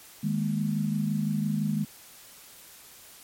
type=chord; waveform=sine; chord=D# suspended fourth; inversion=none; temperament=just; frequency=155.56 / 207.4 / 233.3 Hz; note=D#3 / G#3 / A#3; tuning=0 / -2 / +2 cents; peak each=-29 / -27 / -33 dBFS; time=0.23-1.85 s; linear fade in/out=10 ms; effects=white hiss -50 dBFS RMS until 3.23 s + MP3 64 kbps